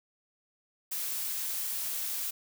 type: noise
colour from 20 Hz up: blue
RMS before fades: -34 dBFS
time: 0.91-2.31 s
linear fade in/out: 10 ms
effects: none